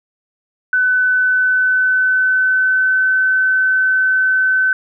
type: tone with pitch glide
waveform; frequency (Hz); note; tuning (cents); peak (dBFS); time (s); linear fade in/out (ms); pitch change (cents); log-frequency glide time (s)
sine; 1505 to 1522.5; F#6 to F#6; +29 to +49; -11; 0.73-4.73; 2; +20; 1.08-3.12
effects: none